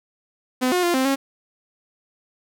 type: tone with pitch steps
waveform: sawtooth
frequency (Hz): 254.3 / 360 / 347.7 / 261.7 / 272.8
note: C4 / F#4 / F4 / C4 / C#4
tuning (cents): -49 / -47 / -8 / 0 / -28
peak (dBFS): -14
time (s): 0.61-1.16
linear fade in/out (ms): 20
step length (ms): 110
effects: none